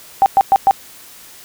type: tone bursts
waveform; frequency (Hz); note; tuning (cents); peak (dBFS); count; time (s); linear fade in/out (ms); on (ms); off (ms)
sine; 784; G5; 0; -6; 4; 0.22-0.71; 0; 40; 110
effects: white hiss -40 dBFS RMS until 1.44 s